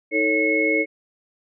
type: tone cluster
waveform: sine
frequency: 316.1 / 442.5 / 555 / 2183 Hz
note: D#4 / A4 / C#5 / C#7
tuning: +27 / +10 / +2 / -27 cents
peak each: -23 / -24 / -26 / -20 dBFS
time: 0.11-0.86 s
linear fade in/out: 50 ms
effects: none